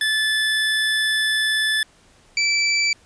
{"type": "tone pair in turn", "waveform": "25% pulse", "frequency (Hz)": [1741, 2324], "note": ["A6", "D7"], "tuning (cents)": [-19, -19], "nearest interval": "perfect fourth", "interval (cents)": 500, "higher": "second", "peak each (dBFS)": [-14, -13], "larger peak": "second", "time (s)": [[0.01, 1.83], [2.37, 2.93]], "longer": "first", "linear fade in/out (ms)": 2, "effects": ["pink hiss -54 dBFS RMS until 3.05 s", "resampled to 22050 Hz"]}